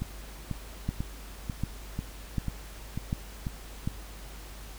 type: two click trains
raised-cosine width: 5 ms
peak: -16 / -19 dBFS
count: 5 / 8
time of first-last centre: 0.89-3.875 / 0.02-3.468 s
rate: 1.34 / 2.03 Hz
effects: added 50 Hz sine -43 dBFS peak until 4.78 s + pink hiss -48 dBFS RMS until 4.78 s